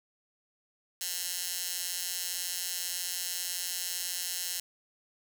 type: tone with high-pass filter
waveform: 15% pulse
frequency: 178.2 Hz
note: F3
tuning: 35 cents sharp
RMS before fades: -35 dBFS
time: 1.01-4.6 s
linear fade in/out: 2 ms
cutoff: 5200 Hz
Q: 0.72
effects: none

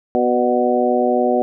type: harmonic tone with a mistuned harmonic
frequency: 123.47 Hz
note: B2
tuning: in tune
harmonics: 2 / 3 / 4 / 5 / 6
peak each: -20 / -20 / -20 / -20 / -20 dBFS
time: 0.15-1.42 s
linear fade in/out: 0 ms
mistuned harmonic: 5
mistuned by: -34 cents
effects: none

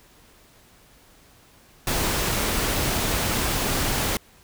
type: noise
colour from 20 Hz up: pink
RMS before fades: -24 dBFS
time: 1.87-4.17 s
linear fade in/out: 2 ms
effects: pink hiss -54 dBFS RMS until 4.43 s

